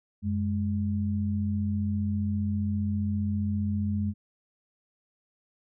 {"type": "tone pair together", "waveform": "sine", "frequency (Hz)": [92.5, 207.5], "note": ["F#2", "G#3"], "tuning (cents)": [0, -1], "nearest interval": "octave + major second", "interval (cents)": 1399, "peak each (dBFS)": -28, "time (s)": [0.22, 4.14], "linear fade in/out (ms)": 50, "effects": []}